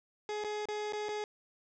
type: tone with dropouts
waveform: 30% pulse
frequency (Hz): 420.8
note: G#4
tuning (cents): +23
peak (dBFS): -32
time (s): 0.29-1.24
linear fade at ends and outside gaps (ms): 1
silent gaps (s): 0.439-0.445 / 0.655-0.686 / 0.924-0.933 / 1.086-1.09
effects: resampled to 16000 Hz + 11-bit